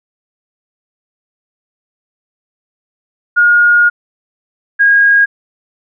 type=tone pair in turn; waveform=sine; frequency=1430 / 1634.2 Hz; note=F6 / G#6; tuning=+41 / -28 cents; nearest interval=major second; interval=231 cents; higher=second; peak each=-5 dBFS; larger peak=neither; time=3.36-3.9 / 4.79-5.26 s; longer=first; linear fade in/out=20 ms; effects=none